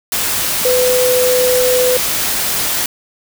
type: tone in noise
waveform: sine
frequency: 502 Hz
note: B4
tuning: 28 cents sharp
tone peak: -11 dBFS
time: 0.65-1.97 s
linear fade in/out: 2 ms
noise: white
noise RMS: -17 dBFS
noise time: 0.12-2.86 s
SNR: +3 dB
effects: none